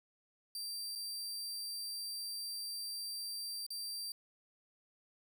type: tone with dropouts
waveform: sawtooth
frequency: 4699 Hz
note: D8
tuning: in tune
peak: -37 dBFS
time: 0.55-4.12 s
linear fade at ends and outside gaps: 2 ms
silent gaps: 0.953-0.957 / 3.665-3.704 s
effects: none